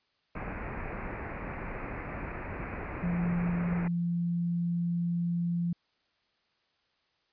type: low-pass noise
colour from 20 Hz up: pink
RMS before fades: -38 dBFS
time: 0.35-3.88 s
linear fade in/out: 5 ms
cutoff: 2500 Hz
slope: 96 dB/octave
type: tone with pitch glide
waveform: sine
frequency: 173.5 to 172 Hz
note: F3 to F3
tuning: -11 to -26 cents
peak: -27 dBFS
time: 3.03-5.73 s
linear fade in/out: 5 ms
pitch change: -15 cents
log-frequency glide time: 3.82-3.92 s
effects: white hiss -73 dBFS RMS until 7.32 s + resampled to 11025 Hz